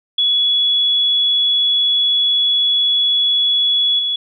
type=tone with level steps; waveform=sine; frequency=3386 Hz; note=G#7; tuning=33 cents sharp; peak=-12 / -16 dBFS; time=0.18-4.16 s; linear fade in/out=5 ms; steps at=3.99 s; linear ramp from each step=2 ms; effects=none